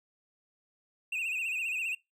triangle tone with vibrato, 2611 Hz, E7, 17 cents flat, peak -29 dBFS, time 1.12-1.95 s, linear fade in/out 5 ms, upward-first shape sine, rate 15 Hz, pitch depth 100 cents each way, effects noise-tail reverb RT60 0.2 s tail -22 dB re dry

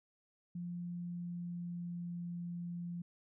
sine tone with pitch glide, 174.61 to 173.3 Hz, F3 to F3, 0 to -13 cents, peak -39 dBFS, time 0.55-3.02 s, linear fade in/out 5 ms, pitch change -13 cents, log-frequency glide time 0.84-2.26 s, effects none

